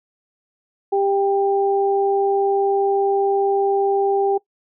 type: tone pair together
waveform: sine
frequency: 395.9 / 791 Hz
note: G4 / G5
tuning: +17 / +15 cents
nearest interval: octave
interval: 1198 cents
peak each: -17 / -20 dBFS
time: 0.92-4.38 s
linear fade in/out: 10 ms
effects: noise-tail reverb RT60 0.1 s tail -21 dB re dry